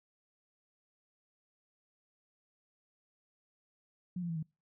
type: tone with pitch steps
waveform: sine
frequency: 179.8 / 172.08 / 164.69 / 157.61 Hz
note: F#3 / F3 / E3 / D#3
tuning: -49 / -25 / -1 / +23 cents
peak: -34 dBFS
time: 4.16-4.428 s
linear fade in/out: 5 ms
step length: 67 ms
effects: noise-tail reverb RT60 0.3 s tail -26 dB re dry